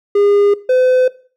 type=tone pair in turn; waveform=triangle; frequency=406.7 / 509.3 Hz; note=G#4 / C5; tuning=-36 / -47 cents; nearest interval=major third; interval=389 cents; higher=second; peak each=-7 dBFS; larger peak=neither; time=0.15-0.54 / 0.69-1.08 s; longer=neither; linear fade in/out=5 ms; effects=noise-tail reverb RT60 0.4 s tail -18 dB re dry